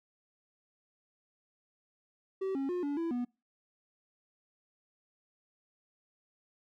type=tone with pitch steps; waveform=triangle; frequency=383.5 / 272.5 / 357.4 / 286.6 / 333.1 / 244.2 Hz; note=G4 / C#4 / F4 / D4 / E4 / B3; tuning=-38 / -29 / +40 / -42 / +18 / -19 cents; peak=-29 dBFS; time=2.41-3.25 s; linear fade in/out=10 ms; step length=140 ms; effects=noise-tail reverb RT60 0.3 s tail -26 dB re dry